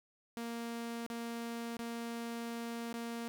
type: tone with dropouts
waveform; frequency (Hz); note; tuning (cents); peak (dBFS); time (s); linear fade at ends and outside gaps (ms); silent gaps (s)
sawtooth; 233.1; A#3; 0; -35; 0.37-3.28; 0; 1.064-1.101 / 1.769-1.792 / 2.928-2.94
effects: none